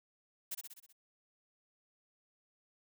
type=noise with echo; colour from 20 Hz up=blue; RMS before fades=-39 dBFS; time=0.51-0.55 s; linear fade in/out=10 ms; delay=63 ms; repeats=6; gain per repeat=-4 dB; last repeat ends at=0.928 s; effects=none